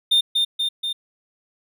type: tone with echo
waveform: triangle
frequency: 3625 Hz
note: A#7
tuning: 49 cents flat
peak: -12 dBFS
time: 0.11-0.21 s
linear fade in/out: 10 ms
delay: 240 ms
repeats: 3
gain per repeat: -3 dB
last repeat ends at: 0.93 s
effects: none